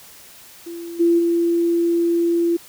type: tone with level steps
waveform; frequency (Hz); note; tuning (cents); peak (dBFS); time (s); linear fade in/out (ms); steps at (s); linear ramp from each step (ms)
sine; 339.9; F4; -47; -29 / -12 / -15; 0.66-2.57; 10; 0.99 / 1.18; 20
effects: white hiss -44 dBFS RMS until 2.68 s